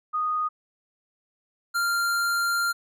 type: tone pair in turn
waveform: sine / square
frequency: 1239 / 1390.7 Hz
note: D#6 / F6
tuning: -8 / -8 cents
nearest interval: major second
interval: 200 cents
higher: second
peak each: -23 / -23 dBFS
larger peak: neither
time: 0.13-0.49 / 1.74-2.73 s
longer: second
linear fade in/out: 20 ms
effects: none